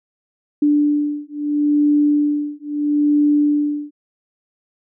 sine beating tone pair, 293.7 / 294.46 Hz, D4 / D4, 0 / +5 cents, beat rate 0.76 Hz, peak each -17 dBFS, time 0.62-3.91 s, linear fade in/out 5 ms, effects none

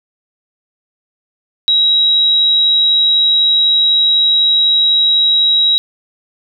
sine tone, 3848 Hz, B7, 46 cents flat, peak -8 dBFS, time 1.68-5.78 s, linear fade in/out 0 ms, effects none

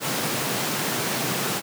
pink high-pass noise, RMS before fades -26 dBFS, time 0-1.62 s, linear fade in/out 50 ms, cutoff 120 Hz, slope 48 dB/octave, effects none

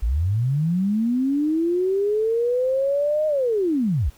sine linear two-way sweep, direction up then down, 49 to 622.3 to 49 Hz, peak -18 dBFS, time 0.02-4.1 s, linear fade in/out 10 ms, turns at 3.27 s, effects pink hiss -53 dBFS RMS until 4.17 s

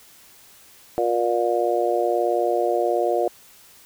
harmonic tone, 118.6 Hz, A#2, 30 cents sharp, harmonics 3 / 4 / 5 / 6, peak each -24 / -24 / -24 / -24 dBFS, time 0.98-3.28 s, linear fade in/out 0 ms, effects white hiss -50 dBFS RMS until 3.85 s

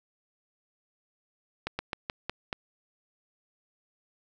slowing click train, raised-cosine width 0.3 ms, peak -15 dBFS, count 6, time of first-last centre 1.67-2.529 s, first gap 120 ms, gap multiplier 1.18, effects none

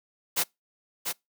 white noise with echo, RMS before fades -25 dBFS, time 0.36-0.44 s, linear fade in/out 20 ms, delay 690 ms, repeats 1, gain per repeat -5 dB, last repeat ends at 1.13 s, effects noise-tail reverb RT60 0.2 s tail -26 dB re dry + high-pass 150 Hz 12 dB/octave

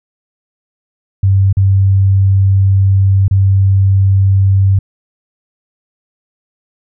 sine tone with dropouts, 97.1 Hz, G2, 16 cents flat, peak -6 dBFS, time 1.23-4.79 s, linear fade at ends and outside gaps 5 ms, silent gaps 1.528-1.569 / 3.281-3.31 s, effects none

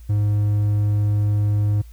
triangle tone, 103.83 Hz, G#2, in tune, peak -14 dBFS, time 0.09-1.82 s, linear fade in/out 10 ms, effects added 57 Hz sine -38 dBFS peak until 1.92 s + white hiss -57 dBFS RMS until 1.92 s

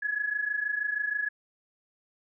sine tone pair together, 1670.7 / 1697 Hz, G#6 / G#6, +10 / +37 cents, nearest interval unison, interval 27 cents, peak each -32 / -29 dBFS, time 0.02-1.29 s, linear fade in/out 10 ms, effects none

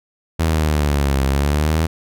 sawtooth exponential two-way sweep, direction down then up, 82 to 66.9 to 82 Hz, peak -11 dBFS, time 0.39-1.87 s, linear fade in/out 10 ms, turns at 1.24 s, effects none

